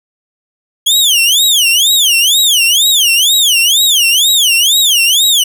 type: tone with vibrato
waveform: sawtooth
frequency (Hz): 3226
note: G7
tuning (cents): +49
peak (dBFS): -4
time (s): 0.86-5.44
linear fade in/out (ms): 10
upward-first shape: sine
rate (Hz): 2.1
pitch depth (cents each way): 300
effects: none